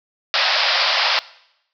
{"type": "band-pass noise", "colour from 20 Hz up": "white", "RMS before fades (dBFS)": -18, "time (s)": [0.34, 1.19], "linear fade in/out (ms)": 0, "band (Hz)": [530, 5200], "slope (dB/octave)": 96, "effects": ["noise-tail reverb RT60 0.8 s tail -20 dB re dry"]}